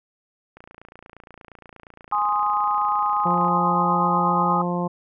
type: click train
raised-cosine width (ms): 0.5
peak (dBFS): -28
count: 84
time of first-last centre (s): 0.57-3.482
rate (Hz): 28.5
type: chord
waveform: sine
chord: Ab major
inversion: none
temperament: equal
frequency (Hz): 830.6 / 1046.5 / 1244.5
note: Ab5 / C6 / Eb6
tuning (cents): 0 / 0 / 0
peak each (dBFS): -23 / -24 / -23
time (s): 2.12-4.62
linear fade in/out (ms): 5
type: harmonic tone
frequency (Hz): 175.8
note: F3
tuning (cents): +12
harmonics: 1 / 2 / 3 / 4 / 5 / 6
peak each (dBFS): -24 / -30 / -30 / -33 / -31 / -32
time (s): 3.25-4.88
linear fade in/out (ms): 10
effects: none